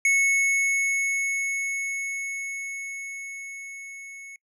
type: tone with level ramp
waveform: square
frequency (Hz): 2202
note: C#7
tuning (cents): -12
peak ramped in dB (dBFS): -18 to -40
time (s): 0.05-4.36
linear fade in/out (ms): 2
effects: noise-tail reverb RT60 0.1 s tail -26 dB re dry + low-pass 10000 Hz 12 dB/octave